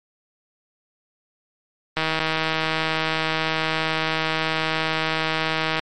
click train, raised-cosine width 0.3 ms, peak -6 dBFS, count 609, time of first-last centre 1.97-5.794 s, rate 159 Hz, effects MP3 64 kbps

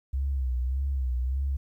sine tone with vibrato, 65.3 Hz, C2, 3 cents flat, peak -24 dBFS, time 0.13-1.57 s, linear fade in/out 10 ms, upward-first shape sine, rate 1.7 Hz, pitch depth 98 cents each way, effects tanh soft clip ceiling -20 dBFS + 11-bit

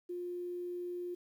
sine tone with quantisation, 354.1 Hz, F4, 24 cents sharp, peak -37 dBFS, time 0.09-1.15 s, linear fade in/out 10 ms, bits 11, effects none

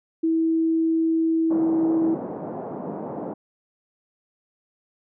sine tone, 325.1 Hz, E4, 24 cents flat, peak -18 dBFS, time 0.23-2.15 s, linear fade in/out 10 ms
pink band-pass noise, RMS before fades -32 dBFS, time 1.5-3.34 s, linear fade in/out 10 ms, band 180 to 830 Hz, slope 24 dB/octave
effects none

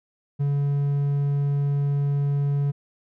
triangle tone, 142.1 Hz, C#3, 43 cents sharp, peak -18 dBFS, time 0.39-2.72 s, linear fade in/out 20 ms, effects none

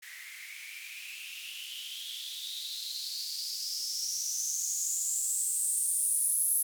violet noise with band-pass filter sweep, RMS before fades -34 dBFS, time 0.02-6.63 s, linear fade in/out 10 ms, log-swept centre 1900 to 11000 Hz, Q 8.2, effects none

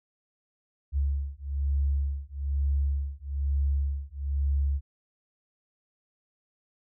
sine beating tone pair, 69.4 / 70.5 Hz, C#2 / C#2, +3 / +30 cents, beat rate 1.1 Hz, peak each -28 dBFS, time 0.92-4.81 s, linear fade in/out 50 ms, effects none

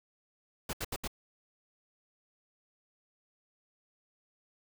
pink noise bursts, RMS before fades -36 dBFS, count 4, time 0.69-1.077 s, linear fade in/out 5 ms, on 42 ms, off 73 ms, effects none

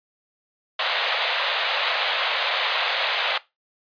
white band-pass noise, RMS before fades -24 dBFS, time 0.79-3.38 s, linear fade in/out 5 ms, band 500 to 4000 Hz, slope 48 dB/octave, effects noise-tail reverb RT60 0.2 s tail -18 dB re dry + resampled to 11025 Hz

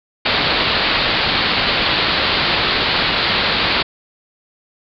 white low-pass noise, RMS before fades -17 dBFS, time 0.25-3.83 s, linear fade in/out 10 ms, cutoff 4600 Hz, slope 96 dB/octave, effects none

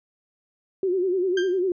sine tone with vibrato, 369.2 Hz, F#4, 4 cents flat, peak -20 dBFS, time 0.83-1.72 s, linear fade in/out 2 ms, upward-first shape sine, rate 10 Hz, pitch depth 92 cents each way
30% pulse tone with exponential decay, 1585 Hz, G6, 19 cents sharp, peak -21 dBFS, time 1.37-1.6 s, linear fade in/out 5 ms, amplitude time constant 49 ms
effects resampled to 16000 Hz

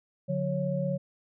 sine tone cluster, 145.1 / 181.3 / 553 Hz, D3 / F#3 / C#5, -21 / -35 / -4 cents, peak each -31 dBFS, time 0.28-0.98 s, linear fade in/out 20 ms, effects none

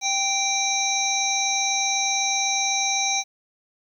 harmonic tone with a mistuned harmonic, 784 Hz, G5, in tune, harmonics 1 / 3 / 5 / 7 / 8, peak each -27 / -27 / -27 / -27 / -27 dBFS, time 0.01-3.24 s, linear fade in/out 50 ms, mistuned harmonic 7, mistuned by +62 cents, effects 9-bit

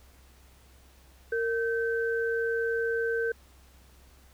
sine tone pair together, 460.2 / 1545 Hz, A#4 / G6, -22 / -26 cents, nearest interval octave + major sixth, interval 2096 cents, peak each -27 / -31 dBFS, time 1.32-3.32 s, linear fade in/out 5 ms, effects added 65 Hz sine -55 dBFS peak until 4.33 s + pink hiss -60 dBFS RMS until 4.33 s

